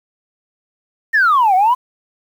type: exponential two-way sweep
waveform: sine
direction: down then up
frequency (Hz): 1864.7 to 724 to 1033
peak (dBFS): -8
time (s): 1.13-1.75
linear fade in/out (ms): 20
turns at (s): 1.55
effects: tanh soft clip ceiling -6 dBFS + 7-bit